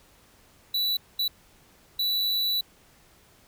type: tone bursts at uneven times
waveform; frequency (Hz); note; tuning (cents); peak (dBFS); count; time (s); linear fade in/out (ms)
square; 3951; B7; 0; -24; 3; 0.74-0.97 / 1.19-1.28 / 1.99-2.61; 5
effects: pink hiss -58 dBFS RMS until 3.47 s